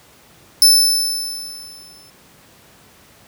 sawtooth tone with exponential decay, 5274 Hz, E8, in tune, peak -3 dBFS, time 0.62-2.1 s, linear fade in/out 1 ms, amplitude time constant 320 ms, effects pink hiss -48 dBFS RMS until 3.27 s + high-pass 80 Hz 12 dB/octave

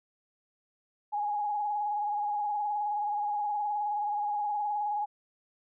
sine tone with vibrato, 830.6 Hz, G#5, in tune, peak -28 dBFS, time 1.12-5.06 s, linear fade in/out 20 ms, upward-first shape sine, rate 19 Hz, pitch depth 38 cents each way, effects none

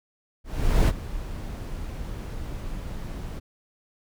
brown noise with ADSR envelope, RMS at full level -17 dBFS, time 0.44-3.4 s, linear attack 440 ms, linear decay 37 ms, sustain -16 dB, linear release 19 ms, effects none

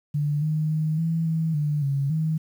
sine tone with pitch steps, 147.2 / 154.7 / 155.9 / 163.9 / 161.3 / 148.6 / 139 / 158.1 Hz, D3 / D#3 / D#3 / E3 / E3 / D3 / C#3 / D#3, +4 / -10 / +4 / -10 / -37 / +21 / +5 / +28 cents, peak -21 dBFS, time 0.14-2.38 s, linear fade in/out 10 ms, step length 280 ms, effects 9-bit

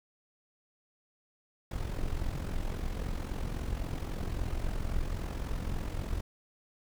brown noise with amplitude modulation, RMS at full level -31 dBFS, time 1.71-6.21 s, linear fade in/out 5 ms, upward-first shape sine, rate 43.7 Hz, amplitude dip 65%, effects none

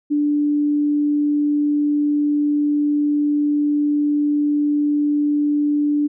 sine tone, 293.7 Hz, D4, in tune, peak -15 dBFS, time 0.1-6.08 s, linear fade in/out 20 ms, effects none

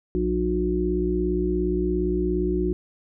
harmonic tone with a mistuned harmonic, 60.4 Hz, B1, 38 cents flat, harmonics 1 / 3 / 5 / 6, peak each -27 / -28 / -28 / -24 dBFS, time 0.15-2.73 s, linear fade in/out 0 ms, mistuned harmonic 5, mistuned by +18 cents, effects none

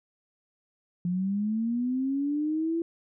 sine linear sweep, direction up, 173.5 to 337.4 Hz, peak -25 dBFS, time 1.05-2.82 s, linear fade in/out 2 ms, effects none

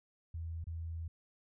sine tone with dropouts, 82.41 Hz, E2, in tune, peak -38 dBFS, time 0.34-1.08 s, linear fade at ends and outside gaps 5 ms, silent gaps 0.642-0.669 s, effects none

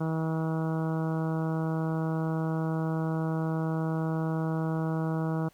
harmonic tone, 160.5 Hz, E3, 46 cents flat, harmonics 1 / 2 / 3 / 4 / 5 / 6 / 7 / 8 / 9, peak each -28 / -34 / -38 / -40 / -42 / -44 / -45 / -46 / -47 dBFS, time 0-5.49 s, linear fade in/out 10 ms, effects pink hiss -62 dBFS RMS until 5.53 s

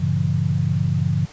sine chord, G diminished seventh, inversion none, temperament just, 98 / 117.6 / 141.12 / 169.34 Hz, G2 / Bb2 / Db3 / Fb3, 0 / +16 / +31 / +47 cents, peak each -23 / -26 / -21 / -23 dBFS, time 0-1.26 s, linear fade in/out 10 ms, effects pink hiss -44 dBFS RMS until 1.32 s + resampled to 16000 Hz

